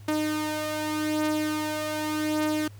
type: beating tone pair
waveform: sawtooth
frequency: 306 / 306.85 Hz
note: D#4 / D#4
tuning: -29 / -24 cents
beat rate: 0.85 Hz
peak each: -23 / -28 dBFS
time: 0.08-2.68 s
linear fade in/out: 5 ms
effects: added 102 Hz sine -43 dBFS peak until 2.79 s + pink hiss -57 dBFS RMS until 2.79 s